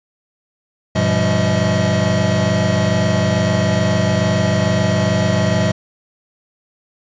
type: tone cluster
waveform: square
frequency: 99 / 121.3 / 170.9 / 197.8 / 635 Hz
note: G2 / B2 / F3 / G3 / D#5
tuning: +18 / -31 / -37 / +16 / +35 cents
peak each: -21 dBFS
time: 0.95-5.72 s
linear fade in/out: 10 ms
effects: resampled to 16000 Hz + 8-bit